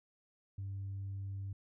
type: tone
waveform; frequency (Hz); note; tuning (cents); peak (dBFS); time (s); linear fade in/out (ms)
sine; 98; G2; 0; -37; 0.58-1.53; 5
effects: tanh soft clip ceiling -36 dBFS